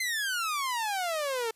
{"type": "exponential sweep", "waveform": "sawtooth", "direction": "down", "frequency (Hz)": [2093, 439.5], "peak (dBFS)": -25, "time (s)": [0, 1.51], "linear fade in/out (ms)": 5, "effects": ["white hiss -67 dBFS RMS until 1.55 s", "resampled to 32000 Hz"]}